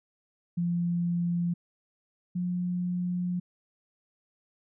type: tone pair in turn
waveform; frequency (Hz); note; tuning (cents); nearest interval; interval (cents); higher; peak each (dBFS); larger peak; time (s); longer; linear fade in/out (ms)
sine; 172.9 / 178.38; F3 / F3; -17 / +37; minor second; 54; second; -25 / -27; first; 0.57-1.54 / 2.35-3.4; second; 10
effects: none